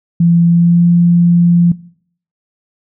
sine tone with pitch glide, 170 to 172.67 Hz, F3 to F3, -46 to -19 cents, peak -6 dBFS, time 0.2-1.72 s, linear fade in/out 5 ms, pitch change +27 cents, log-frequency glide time 0.46-0.84 s, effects noise-tail reverb RT60 0.6 s tail -20 dB re dry

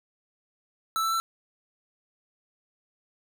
square tone with pitch steps, 1318.5 / 1328.4 / 1338.5 Hz, E6 / E6 / E6, 0 / +13 / +26 cents, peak -25 dBFS, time 0.96-1.2 s, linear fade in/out 0 ms, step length 80 ms, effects none

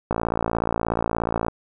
click train, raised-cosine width 1 ms, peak -8 dBFS, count 79, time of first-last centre 0.11-1.483 s, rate 56.8 Hz, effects none

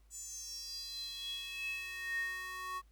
square tone with high-pass filter sweep, 370.3 Hz, F#4, 1 cent sharp, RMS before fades -42 dBFS, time 0.1-2.82 s, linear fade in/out 50 ms, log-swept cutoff 7500 to 1200 Hz, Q 9.4, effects added 52 Hz sine -61 dBFS peak until 2.91 s + pink hiss -75 dBFS RMS until 2.91 s

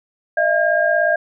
sine tone cluster, 617 / 674 / 1617 Hz, D#5 / E5 / G#6, -15 / +38 / -47 cents, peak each -18 dBFS, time 0.37-1.16 s, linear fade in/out 5 ms, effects none

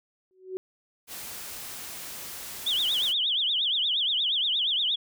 sine tone with exponential growth, 373.9 Hz, F#4, 18 cents sharp, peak -27 dBFS, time 0.31-0.57 s, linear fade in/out 0 ms, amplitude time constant 55 ms
white noise, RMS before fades -39 dBFS, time 1.07-3.14 s, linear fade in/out 50 ms
sine tone with vibrato, 3300 Hz, G#7, 12 cents flat, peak -23 dBFS, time 2.66-4.96 s, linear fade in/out 10 ms, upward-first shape triangle, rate 8.5 Hz, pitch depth 250 cents each way
effects none

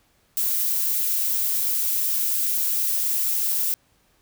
violet noise, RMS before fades -23 dBFS, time 0.37-3.74 s, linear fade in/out 0 ms, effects pink hiss -63 dBFS RMS until 4.21 s

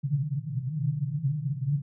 white band-pass noise, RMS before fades -29 dBFS, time 0.03-1.82 s, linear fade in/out 10 ms, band 130 to 150 Hz, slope 96 dB/octave, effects none

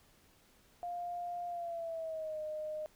sine tone with pitch glide, 702 to 614.7 Hz, F5 to D#5, +9 to -21 cents, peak -37 dBFS, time 0.83-2.86 s, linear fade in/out 0 ms, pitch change -230 cents, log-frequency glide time 1.48-2.4 s, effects pink hiss -66 dBFS RMS until 2.95 s

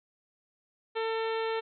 harmonic tone, 448.4 Hz, A4, 33 cents sharp, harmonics 1 / 2 / 3 / 4 / 5 / 6 / 7 / 8 / 9, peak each -30 / -36 / -40 / -42 / -44 / -46 / -47 / -48 / -49 dBFS, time 0.95-1.61 s, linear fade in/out 20 ms, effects none

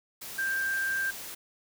sine tone in noise, 1581 Hz, G6, 14 cents sharp, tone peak -27 dBFS, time 0.38-1.11 s, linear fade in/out 10 ms, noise white, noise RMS -41 dBFS, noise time 0.21-1.35 s, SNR +11 dB, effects none

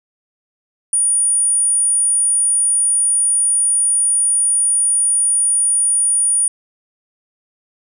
sine tone, 9500 Hz, D9, 19 cents sharp, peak -12 dBFS, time 0.93-6.48 s, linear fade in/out 2 ms, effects none

